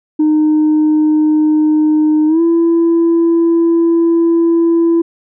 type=tone with pitch glide; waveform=sine; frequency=307 to 334.8 Hz; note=D#4 to E4; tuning=-23 to +27 cents; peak=-6 dBFS; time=0.19-5.02 s; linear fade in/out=10 ms; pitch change=+150 cents; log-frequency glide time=2.27-2.41 s; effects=tanh soft clip ceiling -6 dBFS